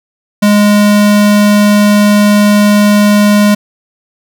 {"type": "tone", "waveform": "square", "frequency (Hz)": 206.9, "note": "G#3", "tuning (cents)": -6, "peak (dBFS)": -5, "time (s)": [0.42, 3.55], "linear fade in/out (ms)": 10, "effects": []}